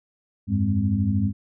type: tone cluster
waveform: sine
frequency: 88.8 / 101.7 / 203.7 / 259.7 Hz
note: F2 / G#2 / G#3 / C4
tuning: +29 / -36 / -33 / -13 cents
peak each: -27 / -23 / -23 / -29 dBFS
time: 0.47-1.33 s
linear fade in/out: 50 ms
effects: none